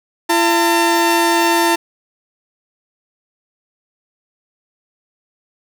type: tone pair together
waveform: sawtooth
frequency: 338.7 / 902.2 Hz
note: E4 / A5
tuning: +47 / +43 cents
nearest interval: octave + perfect fourth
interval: 1696 cents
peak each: -11 dBFS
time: 0.29-1.76 s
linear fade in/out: 10 ms
effects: none